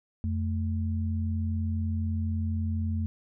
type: tone pair together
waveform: sine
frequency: 87.94 / 220 Hz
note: F2 / A3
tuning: +13 / 0 cents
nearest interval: octave + major third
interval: 1587 cents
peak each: -27 / -33 dBFS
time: 0.24-3.06 s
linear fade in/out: 0 ms
effects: none